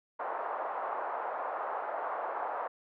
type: band-pass noise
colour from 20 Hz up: pink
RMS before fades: -36 dBFS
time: 0.19-2.68 s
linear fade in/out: 10 ms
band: 610 to 1200 Hz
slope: 24 dB/octave
effects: none